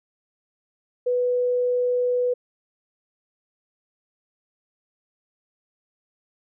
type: tone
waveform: sine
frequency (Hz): 493.9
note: B4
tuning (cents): 0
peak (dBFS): -19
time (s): 1.06-2.34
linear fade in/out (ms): 10
effects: none